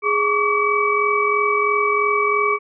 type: tone cluster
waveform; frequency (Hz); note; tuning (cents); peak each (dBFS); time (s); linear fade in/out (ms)
sine; 416.3 / 1124 / 1167 / 2283; G#4 / C#6 / D6 / D7; +4 / +24 / -11 / -50; -21; 0.02-2.59; 50
effects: none